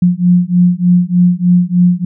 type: beating tone pair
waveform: sine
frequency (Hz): 176.1 / 179.4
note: F3 / F3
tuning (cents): +15 / +47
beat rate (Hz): 3.3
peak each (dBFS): -10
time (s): 0.02-2.05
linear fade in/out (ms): 5
effects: none